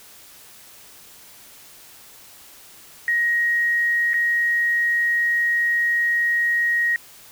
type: tone with dropouts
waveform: sine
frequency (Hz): 1885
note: A#6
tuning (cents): +19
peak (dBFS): -17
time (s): 3.08-6.96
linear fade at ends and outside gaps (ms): 1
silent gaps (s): 4.134-4.141
effects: white hiss -46 dBFS RMS until 7.31 s